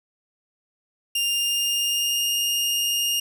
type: tone with pitch glide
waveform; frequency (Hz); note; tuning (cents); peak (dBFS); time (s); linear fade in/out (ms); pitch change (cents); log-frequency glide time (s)
sawtooth; 2800 to 2833; F7 to F7; +4 to +24; -18; 1.15-3.2; 5; +20; 1.25-2.27
effects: none